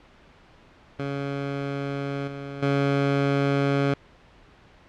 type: tone with level steps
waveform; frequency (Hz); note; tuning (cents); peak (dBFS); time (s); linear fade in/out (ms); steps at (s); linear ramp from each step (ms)
15% pulse; 139.9; C#3; +16; -21 / -27 / -14; 0.99-3.94; 5; 2.27 / 2.62; 10
effects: pink hiss -53 dBFS RMS until 4.88 s + low-pass 3000 Hz 12 dB/octave